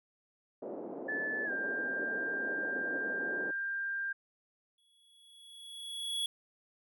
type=band-pass noise; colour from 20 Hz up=white; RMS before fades=-42 dBFS; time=0.62-3.51 s; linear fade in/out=5 ms; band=250 to 570 Hz; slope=24 dB/octave
type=tone with pitch glide; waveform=sine; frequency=1736 to 1591.9 Hz; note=A6 to G6; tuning=-24 to +26 cents; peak=-33 dBFS; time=1.08-4.13 s; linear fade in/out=10 ms; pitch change=-150 cents; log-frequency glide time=1.45-1.51 s
type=tone with exponential growth; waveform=square; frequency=3366 Hz; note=G#7; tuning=23 cents sharp; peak=-31 dBFS; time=4.78-6.26 s; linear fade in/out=2 ms; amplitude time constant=320 ms
effects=none